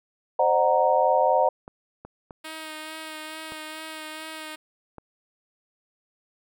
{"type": "chord", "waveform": "sine", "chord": "C half-diminished seventh", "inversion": "none", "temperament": "equal with one note detuned", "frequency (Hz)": [523.3, 607.3, 740, 932.3], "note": ["C5", "Eb5", "Gb5", "Bb5"], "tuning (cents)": [0, -42, 0, 0], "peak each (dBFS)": -23, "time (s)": [0.39, 1.49], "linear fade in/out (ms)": 5}
{"type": "clicks", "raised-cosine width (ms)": 1, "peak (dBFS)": -26, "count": 5, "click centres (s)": [1.679, 2.05, 2.308, 3.521, 4.983]}
{"type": "tone with vibrato", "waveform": "5% pulse", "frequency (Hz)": 313.4, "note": "D#4", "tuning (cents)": 13, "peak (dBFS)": -24, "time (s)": [2.44, 4.56], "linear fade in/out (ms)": 10, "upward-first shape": "sine", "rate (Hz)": 2.3, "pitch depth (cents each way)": 20}
{"effects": []}